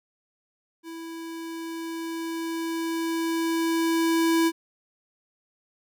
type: tone with level ramp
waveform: square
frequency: 329.6 Hz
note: E4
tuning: in tune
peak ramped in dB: -37 to -19 dBFS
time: 0.83-4.52 s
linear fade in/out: 50 ms
effects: none